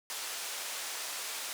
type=band-pass noise; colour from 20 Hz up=white; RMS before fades=-39 dBFS; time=0.1-1.53 s; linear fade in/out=0 ms; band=530 to 9100 Hz; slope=12 dB/octave; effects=none